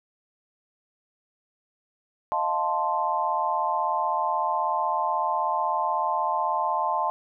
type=chord; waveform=sine; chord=F dominant seventh; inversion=third; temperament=equal; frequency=622.3 / 698.5 / 880 / 1046.5 Hz; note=Eb5 / F5 / A5 / C6; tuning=0 / 0 / 0 / 0 cents; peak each=-32 / -30 / -26 / -27 dBFS; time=2.32-7.1 s; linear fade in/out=0 ms; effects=none